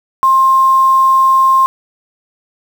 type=tone with quantisation; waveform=sine; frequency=1060 Hz; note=C6; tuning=22 cents sharp; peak=-6 dBFS; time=0.23-1.66 s; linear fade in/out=0 ms; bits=5; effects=none